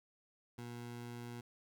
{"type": "tone", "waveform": "20% pulse", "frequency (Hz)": 119.7, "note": "A#2", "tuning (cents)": 46, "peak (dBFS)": -40, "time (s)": [0.58, 1.41], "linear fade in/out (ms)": 5, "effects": []}